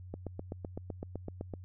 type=click train; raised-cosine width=2 ms; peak=-25 dBFS; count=12; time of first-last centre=0.14-1.538 s; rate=7.87 Hz; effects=added 91 Hz sine -45 dBFS peak until 1.64 s